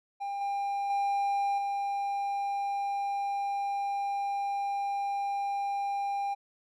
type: tone with level steps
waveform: triangle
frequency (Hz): 800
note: G5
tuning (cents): +35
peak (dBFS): -30 / -27 / -24 / -27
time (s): 0.2-6.35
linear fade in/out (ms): 20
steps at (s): 0.41 / 0.9 / 1.58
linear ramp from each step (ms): 2
effects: none